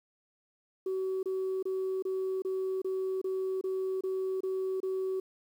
sine tone bursts, 378.3 Hz, F#4, 38 cents sharp, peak -28 dBFS, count 11, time 0.86-5.2 s, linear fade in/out 5 ms, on 370 ms, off 27 ms, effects tanh soft clip ceiling -27 dBFS + 10-bit

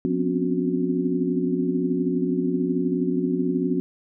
sine tone cluster, 177.7 / 249.5 / 262.3 / 281.1 / 365.4 Hz, F3 / B3 / C4 / C#4 / F#4, +30 / +18 / +4 / +24 / -22 cents, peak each -27 dBFS, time 0.05-3.8 s, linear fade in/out 0 ms, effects none

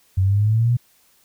sine exponential sweep, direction up, 92.5 to 123.47 Hz, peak -14 dBFS, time 0.17-0.77 s, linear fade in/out 10 ms, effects white hiss -58 dBFS RMS until 1.24 s

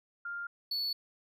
sine / triangle tone pair in turn, 1400 / 4433 Hz, F6 / C#8, +4 / -1 cents, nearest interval octave + minor sixth, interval 1995 cents, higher second, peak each -36 / -30 dBFS, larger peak second, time 0.25-0.47 / 0.71-0.93 s, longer neither, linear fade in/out 5 ms, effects none

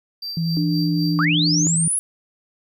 triangle tone with tremolo, 4690 Hz, D8, 3 cents flat, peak -25 dBFS, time 0.22-1.25 s, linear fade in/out 5 ms, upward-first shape sine, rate 3.9 Hz, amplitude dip 60%
sine tone with vibrato, 164.81 Hz, E3, in tune, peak -19 dBFS, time 0.37-1.88 s, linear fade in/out 2 ms, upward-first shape sine, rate 12 Hz, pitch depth 14 cents each way
sine tone, 295.8 Hz, D4, 13 cents sharp, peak -21 dBFS, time 0.57-1.67 s, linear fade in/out 0 ms
sine linear sweep, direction up, 1107 to 10790 Hz, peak -18 dBFS, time 1.19-1.99 s, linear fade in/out 0 ms
effects none

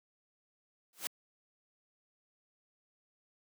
white noise with exponential growth, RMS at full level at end -32 dBFS, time 0.93-1.07 s, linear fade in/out 1 ms, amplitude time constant 29 ms, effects high-pass 200 Hz 12 dB/octave

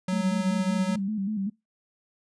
square tone, 185 Hz, F#3, in tune, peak -26 dBFS, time 0.08-0.96 s, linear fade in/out 5 ms
sine tone with vibrato, 204.5 Hz, G#3, 26 cents flat, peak -26 dBFS, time 0.12-1.5 s, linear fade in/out 10 ms, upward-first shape square, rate 5.2 Hz, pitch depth 86 cents each way
effects noise-tail reverb RT60 0.2 s tail -23 dB re dry + resampled to 22050 Hz

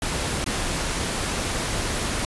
pink noise with dropouts, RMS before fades -26 dBFS, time 0.02-2.25 s, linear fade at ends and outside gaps 2 ms, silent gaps 0.443-0.462 s, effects resampled to 24000 Hz

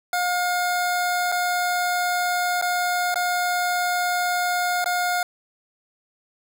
25% pulse tone with dropouts, 714 Hz, F5, 38 cents sharp, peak -17 dBFS, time 0.13-5.23 s, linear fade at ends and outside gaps 2 ms, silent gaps 1.318-1.322 / 2.614-2.623 / 3.143-3.157 / 4.843-4.859 s, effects none

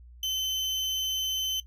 35% pulse tone, 3063 Hz, G7, 41 cents flat, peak -26 dBFS, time 0.23-1.6 s, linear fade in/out 2 ms, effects noise-tail reverb RT60 0.1 s tail -17 dB re dry + added 60 Hz sine -47 dBFS peak until 1.66 s

